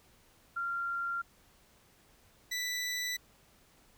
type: tone pair in turn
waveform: sine / 20% pulse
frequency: 1384 / 1977.4 Hz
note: F6 / B6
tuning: -16 / +2 cents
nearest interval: tritone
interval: 618 cents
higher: second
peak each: -32 / -28 dBFS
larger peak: second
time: 0.56-1.22 / 2.51-3.17 s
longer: neither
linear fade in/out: 10 ms
effects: pink hiss -64 dBFS RMS until 3.97 s